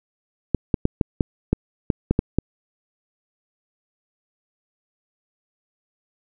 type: clicks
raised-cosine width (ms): 3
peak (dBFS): -4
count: 10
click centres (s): 0.547 / 0.742 / 0.854 / 1.012 / 1.208 / 1.53 / 1.902 / 2.11 / 2.191 / 2.386
effects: none